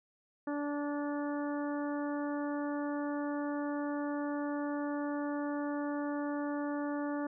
harmonic tone, 290.4 Hz, D4, 19 cents flat, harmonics 1 / 2 / 3 / 4 / 5 / 6, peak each -34 / -40 / -44 / -46 / -48 / -50 dBFS, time 0.47-7.27 s, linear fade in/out 5 ms, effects none

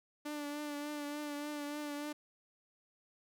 sawtooth tone with vibrato, 293.7 Hz, D4, in tune, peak -35 dBFS, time 0.25-2.13 s, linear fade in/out 10 ms, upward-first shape triangle, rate 3.4 Hz, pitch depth 34 cents each way, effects none

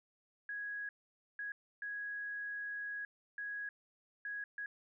sine tone bursts at uneven times, 1661.2 Hz, G#6, in tune, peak -39 dBFS, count 6, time 0.49-0.89 / 1.39-1.52 / 1.82-3.05 / 3.38-3.69 / 4.25-4.44 / 4.58-4.66 s, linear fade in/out 2 ms, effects none

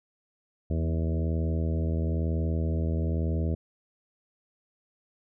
harmonic tone with a mistuned harmonic, 81 Hz, E2, 30 cents flat, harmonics 1 / 2 / 3 / 4 / 5 / 6 / 7 / 8, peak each -26 / -32 / -36 / -38 / -40 / -42 / -43 / -44 dBFS, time 0.7-3.55 s, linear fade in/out 5 ms, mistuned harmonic 3, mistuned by -23 cents, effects none

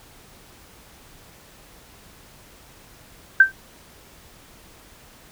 sine tone with exponential decay, 1561 Hz, G6, 8 cents flat, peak -4 dBFS, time 3.4-3.52 s, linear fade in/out 5 ms, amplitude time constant 26 ms, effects pink hiss -49 dBFS RMS until 5.31 s

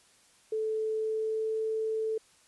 sine tone with pitch glide, 437.2 to 440.2 Hz, A4 to A4, -11 to +1 cents, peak -28 dBFS, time 0.52-2.18 s, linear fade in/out 5 ms, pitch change +12 cents, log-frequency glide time 0.95-1.56 s, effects white hiss -62 dBFS RMS until 2.47 s + resampled to 24000 Hz

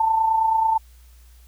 sine tone with amplitude modulation, 890 Hz, A5, 20 cents sharp, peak -14 dBFS, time 0-0.78 s, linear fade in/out 5 ms, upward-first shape sine, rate 29.2 Hz, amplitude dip 50%, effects added 60 Hz sine -46 dBFS peak until 1.47 s + white hiss -58 dBFS RMS until 1.47 s

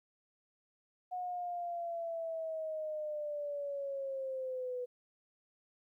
sine linear sweep, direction down, 730 to 492.4 Hz, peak -36 dBFS, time 1.11-4.86 s, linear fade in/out 20 ms, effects 13-bit

